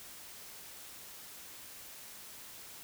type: silence
effects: white hiss -50 dBFS RMS until 2.83 s